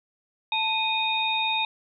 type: tone cluster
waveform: sine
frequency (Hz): 882 / 2486 / 3704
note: A5 / D#7 / A#7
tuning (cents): +4 / -2 / -12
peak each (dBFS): -27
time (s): 0.52-1.65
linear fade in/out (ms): 2
effects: none